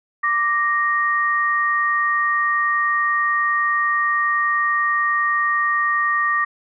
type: tone pair together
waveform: sine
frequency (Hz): 1174.7 / 1864.7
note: D6 / A#6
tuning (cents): 0 / 0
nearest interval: minor sixth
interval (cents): 800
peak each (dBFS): -19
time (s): 0.23-6.45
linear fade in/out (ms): 10
effects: none